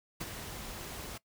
pink noise with ADSR envelope, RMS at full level -37 dBFS, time 0.2-1.18 s, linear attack 12 ms, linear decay 33 ms, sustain -6 dB, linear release 8 ms, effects noise-tail reverb RT60 0.1 s tail -20 dB re dry

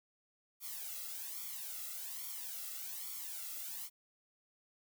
blue noise with flanger, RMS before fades -44 dBFS, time 0.6-3.9 s, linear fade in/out 50 ms, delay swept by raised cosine 0.89 to 1.52 ms, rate 1.2 Hz, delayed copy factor +0.9, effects none

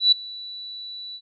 sine tone with ADSR envelope, 3951 Hz, B7, in tune, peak -10 dBFS, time 0-1.21 s, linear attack 120 ms, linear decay 8 ms, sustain -23 dB, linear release 59 ms, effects none

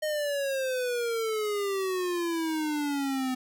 square exponential sweep, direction down, 620 to 254.2 Hz, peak -28 dBFS, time 0.02-3.35 s, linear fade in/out 10 ms, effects none

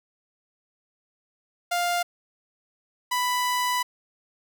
sawtooth tone pair in turn, 701 / 991.4 Hz, F5 / B5, +6 / +6 cents, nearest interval tritone, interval 600 cents, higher second, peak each -19 dBFS, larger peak neither, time 1.71-2.03 / 3.11-3.83 s, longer second, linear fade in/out 10 ms, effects none

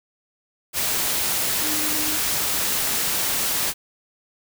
sine tone in noise, 305.8 Hz, D#4, 30 cents flat, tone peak -31 dBFS, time 1.6-2.19 s, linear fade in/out 50 ms, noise white, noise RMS -23 dBFS, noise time 0.73-3.74 s, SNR -11 dB, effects none

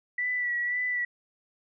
sine tone with vibrato, 1959 Hz, B6, 15 cents flat, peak -26 dBFS, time 0.18-1.05 s, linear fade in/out 5 ms, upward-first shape sine, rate 1.9 Hz, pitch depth 31 cents each way, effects none

